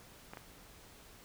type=clicks; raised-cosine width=0.5 ms; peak=-30 dBFS; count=2; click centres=0.335 / 0.372 s; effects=pink hiss -57 dBFS RMS until 1.24 s